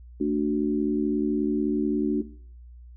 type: chord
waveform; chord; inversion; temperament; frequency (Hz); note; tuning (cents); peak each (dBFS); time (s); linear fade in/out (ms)
sine; D major; second; equal with one note detuned; 222.3 / 293.7 / 370; A3 / D4 / F#4; +18 / 0 / 0; -28 / -24 / -27; 0.2-2.22; 10
effects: noise-tail reverb RT60 0.5 s tail -17 dB re dry + added 60 Hz sine -43 dBFS peak until 2.96 s